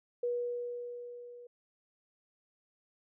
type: tone with level ramp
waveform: sine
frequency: 483.8 Hz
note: B4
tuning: 36 cents flat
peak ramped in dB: -29 to -48 dBFS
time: 0.23-1.47 s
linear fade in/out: 5 ms
effects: none